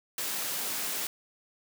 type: high-pass noise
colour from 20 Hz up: white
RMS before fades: -33 dBFS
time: 0.18-1.07 s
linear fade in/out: 2 ms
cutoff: 180 Hz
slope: 12 dB/octave
effects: none